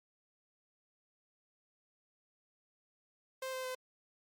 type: tone with pitch steps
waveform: sawtooth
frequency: 523.3 / 517.6 / 511.9 Hz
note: C5 / C5 / C5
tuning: 0 / -19 / -38 cents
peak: -34 dBFS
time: 3.42-3.75 s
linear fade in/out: 5 ms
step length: 110 ms
effects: MP3 96 kbps